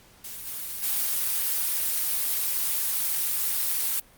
blue noise with level steps, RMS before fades -38 / -34 / -26 dBFS, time 0.24-4 s, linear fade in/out 5 ms, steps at 0.45 / 0.82 s, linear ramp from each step 20 ms, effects pink hiss -55 dBFS RMS until 4.17 s + Opus 48 kbps

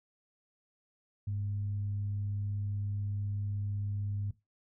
sine tone with frequency modulation, 101.1 Hz, G#2, 46 cents flat, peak -32 dBFS, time 1.27-4.31 s, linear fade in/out 5 ms, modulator 127 Hz, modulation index 0.22, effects noise-tail reverb RT60 0.2 s tail -17 dB re dry

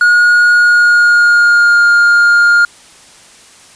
triangle tone with pitch glide, 1441 to 1411.3 Hz, F#6 to F6, -46 to +18 cents, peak -3 dBFS, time 0.01-2.65 s, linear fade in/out 2 ms, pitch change -36 cents, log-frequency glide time 0.55-1.84 s, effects white hiss -40 dBFS RMS until 3.75 s + resampled to 22050 Hz

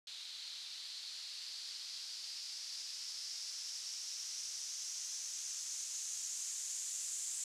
violet noise with low-pass filter sweep, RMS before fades -44 dBFS, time 0.07-7.44 s, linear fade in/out 2 ms, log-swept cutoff 4000 to 7300 Hz, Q 4.2, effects low-pass 11000 Hz 12 dB/octave

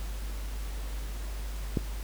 click, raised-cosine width 3 ms, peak -13 dBFS, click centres 1.772 s, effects added 50 Hz sine -33 dBFS peak until 2.03 s + pink hiss -46 dBFS RMS until 2.03 s

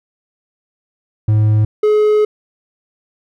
triangle tone pair in turn, 107.3 / 424 Hz, A2 / G#4, -43 / +36 cents, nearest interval 2 octaves, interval 2379 cents, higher second, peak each -7 dBFS, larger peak neither, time 1.28-1.65 / 1.83-2.25 s, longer second, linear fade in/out 5 ms, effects none

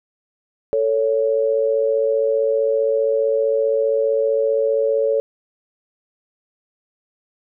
sine tone pair together, 443.5 / 558.8 Hz, A4 / C#5, +14 / +14 cents, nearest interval major third, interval 400 cents, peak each -18 dBFS, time 0.73-5.2 s, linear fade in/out 0 ms, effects none

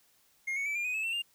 triangle tone with pitch steps, 2137 / 2221 / 2309 / 2400 / 2495 / 2593 / 2696 / 2802 Hz, C7 / C#7 / D7 / D7 / D#7 / E7 / E7 / F7, +36 / +3 / -30 / +37 / +4 / -29 / +38 / +5 cents, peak -29 dBFS, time 0.47-1.222 s, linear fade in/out 10 ms, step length 94 ms, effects white hiss -67 dBFS RMS until 1.34 s

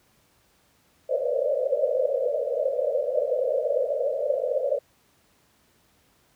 pink band-pass noise, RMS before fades -25 dBFS, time 1.09-4.79 s, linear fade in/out 10 ms, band 490 to 610 Hz, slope 96 dB/octave, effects pink hiss -63 dBFS RMS until 6.35 s + high-pass 60 Hz 12 dB/octave

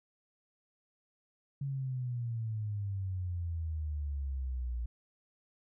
sine exponential sweep, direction down, 140.5 to 58.27 Hz, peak -33 dBFS, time 1.61-4.86 s, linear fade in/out 5 ms, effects none

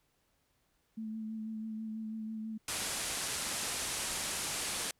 sine tone with vibrato, 219.4 Hz, A3, 5 cents flat, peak -37 dBFS, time 0.97-2.58 s, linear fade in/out 10 ms, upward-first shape sine, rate 6.1 Hz, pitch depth 21 cents each way
white low-pass noise, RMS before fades -37 dBFS, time 2.68-4.91 s, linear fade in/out 2 ms, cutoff 11000 Hz, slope 48 dB/octave
effects pink hiss -75 dBFS RMS until 4.99 s

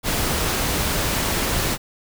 pink noise, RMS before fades -22 dBFS, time 0.03-1.78 s, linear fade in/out 50 ms, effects none

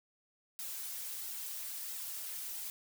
blue noise with flanger, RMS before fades -42 dBFS, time 0.59-2.7 s, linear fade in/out 0 ms, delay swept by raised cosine 1.7 to 6.2 ms, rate 1.5 Hz, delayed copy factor -0.85, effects none

